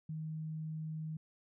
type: tone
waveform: sine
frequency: 157.1 Hz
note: D#3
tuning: 17 cents sharp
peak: -38 dBFS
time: 0.09-1.17 s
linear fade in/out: 5 ms
effects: none